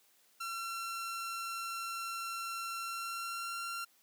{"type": "tone with pitch glide", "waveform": "sawtooth", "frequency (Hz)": [1358, 1373.8], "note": ["F6", "F6"], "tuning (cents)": [-49, -29], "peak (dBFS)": -34, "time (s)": [0.4, 3.85], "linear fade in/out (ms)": 10, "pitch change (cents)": 20, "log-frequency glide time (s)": [2.79, 3.61], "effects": ["white hiss -68 dBFS RMS until 4.02 s", "high-pass 200 Hz 12 dB/octave"]}